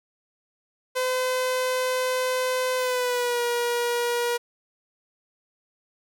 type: tone with pitch glide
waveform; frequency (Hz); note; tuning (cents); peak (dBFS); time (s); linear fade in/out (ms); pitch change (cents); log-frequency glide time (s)
sawtooth; 510 to 478.6; C5 to A#4; -44 to +46; -19; 0.95-4.38; 20; -110; 2.77-3.42
effects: none